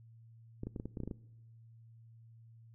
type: clicks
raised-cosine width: 3 ms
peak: -27 dBFS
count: 10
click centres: 0.634 / 0.67 / 0.762 / 0.799 / 0.856 / 0.972 / 1.003 / 1.035 / 1.076 / 1.112 s
effects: noise-tail reverb RT60 1.0 s tail -21 dB re dry + added 114 Hz sine -55 dBFS peak until 2.74 s